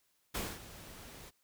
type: noise with ADSR envelope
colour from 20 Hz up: pink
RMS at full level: -36 dBFS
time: 0.34-1.31 s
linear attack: 13 ms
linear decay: 230 ms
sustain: -15 dB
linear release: 26 ms
effects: white hiss -75 dBFS RMS until 1.43 s